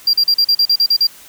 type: tone bursts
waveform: triangle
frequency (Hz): 4754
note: D8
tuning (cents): +20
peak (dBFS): -8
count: 10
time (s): 0.07-1.07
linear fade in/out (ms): 5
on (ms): 64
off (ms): 40
effects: white hiss -41 dBFS RMS until 1.28 s